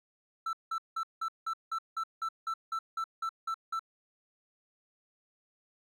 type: tone bursts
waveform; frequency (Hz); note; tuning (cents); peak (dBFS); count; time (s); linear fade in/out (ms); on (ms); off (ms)
triangle; 1330; E6; +15; -29; 14; 0.46-3.794; 5; 71; 180
effects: none